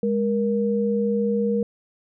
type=tone pair together; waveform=sine; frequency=206.1 / 471.8 Hz; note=G#3 / A#4; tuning=-13 / +21 cents; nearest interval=octave + major second; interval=1434 cents; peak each=-22 dBFS; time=0.03-1.63 s; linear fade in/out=2 ms; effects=none